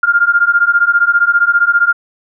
sine beating tone pair, 1396.9 / 1411.9 Hz, F6 / F6, 0 / +18 cents, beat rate 15 Hz, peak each -11 dBFS, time 0.03-1.93 s, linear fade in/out 5 ms, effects none

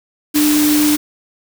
sine tone in noise, 298.7 Hz, D4, 29 cents sharp, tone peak -11 dBFS, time 0.34-0.97 s, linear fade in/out 20 ms, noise white, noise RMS -19 dBFS, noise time 0.34-0.97 s, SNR +5 dB, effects none

